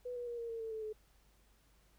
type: tone with pitch steps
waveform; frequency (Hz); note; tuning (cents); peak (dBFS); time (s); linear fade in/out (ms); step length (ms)
sine; 493.9 / 484.3 / 474.9 / 465.6 / 456.6 / 447.7 / 439 / 430.5; B4 / B4 / A#4 / A#4 / A#4 / A4 / A4 / A4; 0 / -34 / +32 / -2 / -36 / +30 / -4 / -38; -39; 0.05-0.93; 10; 110
effects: added 50 Hz sine -67 dBFS peak until 1.98 s + pink hiss -71 dBFS RMS until 1.98 s